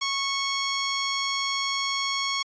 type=tone; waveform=10% pulse; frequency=1102 Hz; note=C#6; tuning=11 cents flat; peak=-16 dBFS; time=0.01-2.43 s; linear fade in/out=10 ms; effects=resampled to 16000 Hz